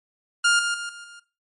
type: tone with level steps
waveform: sawtooth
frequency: 1408 Hz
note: F6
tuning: 14 cents sharp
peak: -12 / -18 / -25 / -34 / -38 dBFS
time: 0.44-1.2 s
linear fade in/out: 10 ms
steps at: 0.59 / 0.74 / 0.89 / 1.04 s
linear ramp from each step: 2 ms
effects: noise-tail reverb RT60 0.3 s tail -17 dB re dry + MP3 48 kbps